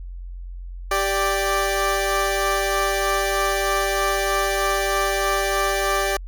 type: tone pair together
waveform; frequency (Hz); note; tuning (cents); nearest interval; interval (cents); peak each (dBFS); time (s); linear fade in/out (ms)
15% pulse; 392.6 / 587.3; G4 / D5; +3 / 0; perfect fifth; 697; -16; 0.91-6.17; 5
effects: added 44 Hz sine -31 dBFS peak until 6.27 s